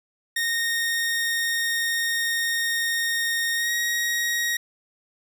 sawtooth tone with pitch glide, 1851 to 1886.6 Hz, A#6 to A#6, -13 to +20 cents, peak -19 dBFS, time 0.36-4.57 s, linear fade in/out 5 ms, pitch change +33 cents, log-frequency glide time 3.55-3.72 s, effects none

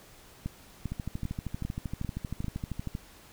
two click trains, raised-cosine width 5 ms, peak -21 / -20 dBFS, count 27 / 6, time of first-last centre 0.92-2.951 / 0.46-2.444 s, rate 12.8 / 2.52 Hz, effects pink hiss -54 dBFS RMS until 3.32 s

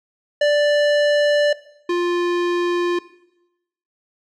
square tone pair in turn, 587 / 350.1 Hz, D5 / F4, -1 / +4 cents, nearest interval major sixth, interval 895 cents, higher first, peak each -14 / -18 dBFS, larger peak first, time 0.41-1.53 / 1.89-2.99 s, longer first, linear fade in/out 5 ms, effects noise-tail reverb RT60 0.9 s tail -18 dB re dry + low-pass 4000 Hz 12 dB/octave

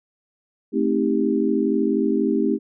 sine chord, A half-diminished seventh, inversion none, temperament just, 220 / 264 / 316.8 / 396 Hz, A3 / C4 / Eb4 / G4, 0 / +16 / +31 / +18 cents, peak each -23 dBFS, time 0.72-2.59 s, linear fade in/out 50 ms, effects none

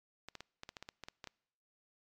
clicks, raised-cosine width 0.2 ms, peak -28 dBFS, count 12, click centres 0.286 / 0.353 / 0.406 / 0.634 / 0.691 / 0.768 / 0.826 / 0.889 / 1.037 / 1.085 / 1.242 / 1.273 s, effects noise-tail reverb RT60 0.8 s tail -26 dB re dry + MP3 96 kbps

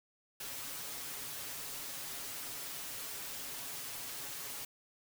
white noise with comb filter, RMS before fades -43 dBFS, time 0.4-4.65 s, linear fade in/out 5 ms, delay 7.2 ms, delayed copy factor +0.6, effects none

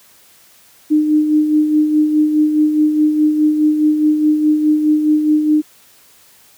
sine tone with tremolo, 304.4 Hz, D#4, 38 cents flat, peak -8 dBFS, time 0.9-5.62 s, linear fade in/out 20 ms, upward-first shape sine, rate 4.8 Hz, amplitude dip 50%, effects white hiss -48 dBFS RMS until 6.57 s + high-pass 60 Hz 12 dB/octave

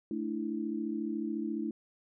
sine chord, A suspended fourth, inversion none, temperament equal with one note detuned, 220 / 295.4 / 329.6 Hz, A3 / D4 / E4, 0 / +10 / 0 cents, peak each -36 / -37 / -36 dBFS, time 0.11-1.71 s, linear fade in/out 2 ms, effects none

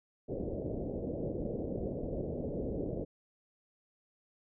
white low-pass noise, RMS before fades -37 dBFS, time 0.28-3.05 s, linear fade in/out 20 ms, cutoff 570 Hz, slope 48 dB/octave, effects none

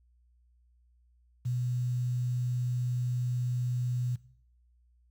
sine tone with quantisation, 123.47 Hz, B2, in tune, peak -28 dBFS, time 1.45-4.16 s, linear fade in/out 10 ms, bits 9, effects noise-tail reverb RT60 0.6 s tail -19 dB re dry + added 60 Hz sine -62 dBFS peak until 5.1 s

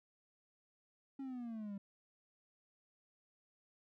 triangle exponential sweep, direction down, 275.9 to 195.1 Hz, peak -40 dBFS, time 1.19-1.78 s, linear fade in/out 5 ms, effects none

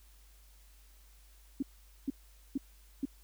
sine tone bursts, 272.7 Hz, C#4, 28 cents flat, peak -29 dBFS, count 4, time 1.6-3.054 s, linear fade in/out 5 ms, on 26 ms, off 450 ms, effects added 50 Hz sine -57 dBFS peak until 3.23 s + white hiss -65 dBFS RMS until 3.23 s

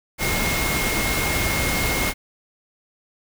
sine tone in noise, 2148 Hz, C7, 45 cents sharp, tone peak -26 dBFS, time 0.18-2.14 s, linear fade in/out 50 ms, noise pink, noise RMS -23 dBFS, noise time 0.18-2.14 s, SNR -6 dB, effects none

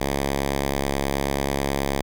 5% pulse tone, 69.3 Hz, C#2, in tune, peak -11 dBFS, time 0-2.02 s, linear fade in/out 10 ms, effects none

